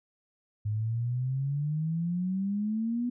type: exponential sweep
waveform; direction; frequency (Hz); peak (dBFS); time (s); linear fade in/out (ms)
sine; up; 103.83 to 246.9; -27; 0.65-3.1; 10
effects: none